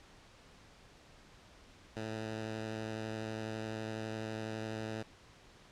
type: tone with vibrato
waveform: 10% pulse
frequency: 110 Hz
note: A2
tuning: in tune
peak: -30 dBFS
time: 1.96-5.03 s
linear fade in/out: 10 ms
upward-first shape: square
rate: 12 Hz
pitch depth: 11 cents each way
effects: pink hiss -59 dBFS RMS until 5.71 s + low-pass 6000 Hz 12 dB/octave